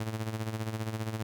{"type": "tone with tremolo", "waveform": "sawtooth", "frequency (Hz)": 110, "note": "A2", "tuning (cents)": 0, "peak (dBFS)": -26, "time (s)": [0, 1.23], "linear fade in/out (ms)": 5, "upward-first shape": "sine", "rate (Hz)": 15, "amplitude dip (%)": 65, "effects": []}